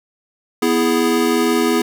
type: chord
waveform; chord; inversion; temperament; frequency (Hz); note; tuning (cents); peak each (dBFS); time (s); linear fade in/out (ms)
square; E major; second; equal; 246.9 / 329.6 / 415.3; B3 / E4 / G#4; 0 / 0 / 0; -19; 0.62-1.82; 5
effects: none

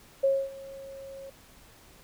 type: tone with ADSR envelope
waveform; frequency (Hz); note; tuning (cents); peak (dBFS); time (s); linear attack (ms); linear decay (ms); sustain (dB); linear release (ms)
sine; 544; C#5; -33; -19; 0.23-1.3; 12; 250; -21; 6
effects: pink hiss -55 dBFS RMS until 2.03 s

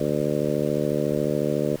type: harmonic tone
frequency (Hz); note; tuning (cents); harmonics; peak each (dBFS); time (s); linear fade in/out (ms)
74; D2; +14; 2 / 3 / 4 / 5 / 6 / 7 / 8; -29 / -29 / -29 / -29 / -29 / -29 / -29; 0-1.76; 5
effects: pink hiss -44 dBFS RMS until 1.8 s

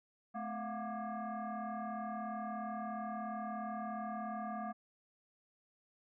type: tone with frequency modulation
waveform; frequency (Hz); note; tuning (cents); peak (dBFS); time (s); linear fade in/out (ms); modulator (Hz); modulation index
sine; 253; B3; +42; -38; 0.34-4.73; 20; 469; 2.1
effects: none

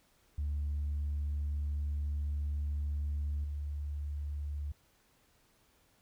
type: tone with level steps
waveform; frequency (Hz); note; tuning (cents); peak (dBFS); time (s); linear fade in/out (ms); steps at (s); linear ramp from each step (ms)
sine; 73; D2; -10; -30 / -34; 0.38-4.72; 5; 3.44; 2
effects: tanh soft clip ceiling -29 dBFS + pink hiss -69 dBFS RMS until 6.01 s

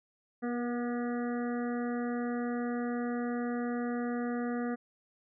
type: harmonic tone with a mistuned harmonic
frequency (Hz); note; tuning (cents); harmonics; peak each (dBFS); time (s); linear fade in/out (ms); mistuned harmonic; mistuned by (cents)
241.5; B3; -39; 1 / 2 / 3 / 5 / 6 / 7 / 8; -32 / -38 / -42 / -46 / -48 / -49 / -50; 0.42-4.76; 20; 2; -15
effects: none

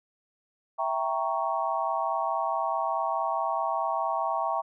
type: chord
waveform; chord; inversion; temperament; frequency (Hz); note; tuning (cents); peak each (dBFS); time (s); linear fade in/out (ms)
sine; E diminished seventh; none; equal; 659.3 / 784 / 932.3 / 1108.7; E5 / G5 / Bb5 / Db6; 0 / 0 / 0 / 0; -31; 0.78-4.62; 20
effects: none

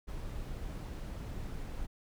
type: noise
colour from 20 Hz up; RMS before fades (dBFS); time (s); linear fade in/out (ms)
brown; -40; 0.07-1.87; 20
effects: none

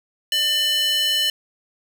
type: tone with high-pass filter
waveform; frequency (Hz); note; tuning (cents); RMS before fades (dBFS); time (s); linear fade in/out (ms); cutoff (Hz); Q
square; 598; D5; +31; -20; 0.32-1.3; 2; 2900; 3.3
effects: none

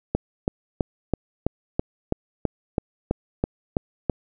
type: click train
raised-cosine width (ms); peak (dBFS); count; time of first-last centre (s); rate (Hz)
2; -7; 13; 0.15-4.097; 3.04
effects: none

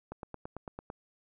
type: click train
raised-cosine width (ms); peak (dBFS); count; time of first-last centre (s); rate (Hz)
1; -26; 8; 0.12-0.901; 8.96
effects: none

